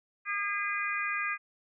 harmonic tone, 406.8 Hz, G#4, 36 cents flat, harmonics 3 / 4 / 5 / 6, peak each -35 / -35 / -35 / -35 dBFS, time 0.25-1.38 s, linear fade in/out 50 ms, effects none

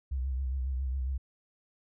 sine tone with vibrato, 65.41 Hz, C2, in tune, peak -29 dBFS, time 0.11-1.18 s, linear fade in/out 10 ms, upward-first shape triangle, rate 7.3 Hz, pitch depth 90 cents each way, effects none

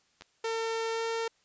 clicks, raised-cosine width 0.2 ms, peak -29 dBFS, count 2, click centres 0.21 / 0.221 s
sawtooth tone with pitch glide, 452.3 to 455.4 Hz, A4 to A#4, +48 to -40 cents, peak -26 dBFS, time 0.44-1.28 s, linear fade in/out 5 ms, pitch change +12 cents, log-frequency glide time 0.91-1.03 s
effects white hiss -69 dBFS RMS until 1.44 s + resampled to 16000 Hz

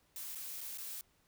blue noise with dropouts, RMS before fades -44 dBFS, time 0.16-1.01 s, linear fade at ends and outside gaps 1 ms, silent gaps 0.35-0.355 / 0.608-0.612 / 0.775-0.783 s, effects pink hiss -72 dBFS RMS until 1.27 s

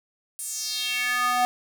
square tone with high-pass filter sweep, 247 Hz, B3, in tune, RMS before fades -26 dBFS, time 0.39-1.45 s, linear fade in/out 0 ms, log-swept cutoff 9700 to 760 Hz, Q 3.3, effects none

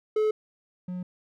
triangle tone pair in turn, 430 / 180.79 Hz, A4 / F#3, -40 / -40 cents, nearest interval octave + minor third, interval 1500 cents, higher first, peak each -19 / -29 dBFS, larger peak first, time 0.16-0.31 / 0.88-1.03 s, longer neither, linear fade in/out 5 ms, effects none

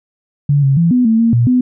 sine tone with pitch steps, 143.5 / 136.5 / 168.3 / 248.8 / 223.7 / 229.9 / 119 / 250.5 Hz, D3 / C#3 / E3 / B3 / A3 / A#3 / A#2 / B3, -40 / -26 / +36 / +13 / +29 / -24 / +36 / +25 cents, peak -8 dBFS, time 0.49-1.61 s, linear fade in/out 5 ms, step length 140 ms, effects none

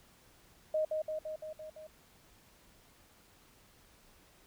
sine tone with echo, 622.3 Hz, D#5, in tune, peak -28 dBFS, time 0.74-0.85 s, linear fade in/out 5 ms, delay 170 ms, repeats 6, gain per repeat -3 dB, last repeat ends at 1.87 s, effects pink hiss -63 dBFS RMS until 4.46 s

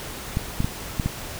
clicks, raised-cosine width 5 ms, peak -10 dBFS, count 5, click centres 0.371 / 0.604 / 0.645 / 0.998 / 1.06 s, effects pink hiss -35 dBFS RMS until 1.39 s

